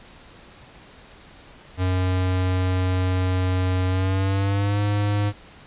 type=tone with pitch glide; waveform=square; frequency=92.2 to 102.89 Hz; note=F#2 to G#2; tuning=-6 to -16 cents; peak=-20 dBFS; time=1.77-5.33 s; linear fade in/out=50 ms; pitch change=+190 cents; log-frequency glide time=3.87-4.81 s; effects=pink hiss -47 dBFS RMS until 5.66 s + resampled to 8000 Hz